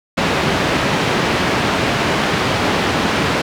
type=band-pass noise; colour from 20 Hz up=pink; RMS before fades=-17 dBFS; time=0.17-3.42 s; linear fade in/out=10 ms; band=130 to 3400 Hz; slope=12 dB/octave; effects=none